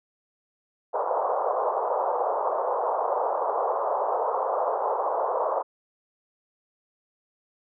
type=band-pass noise; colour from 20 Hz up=pink; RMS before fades=-26 dBFS; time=0.93-5.63 s; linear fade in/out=20 ms; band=470 to 1100 Hz; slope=48 dB/octave; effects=none